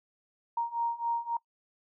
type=beating tone pair; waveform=sine; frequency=932.3 / 936 Hz; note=A#5 / A#5; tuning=0 / +7 cents; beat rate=3.7 Hz; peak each=-33 / -31 dBFS; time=0.57-1.37 s; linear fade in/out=5 ms; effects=noise-tail reverb RT60 0.1 s tail -22 dB re dry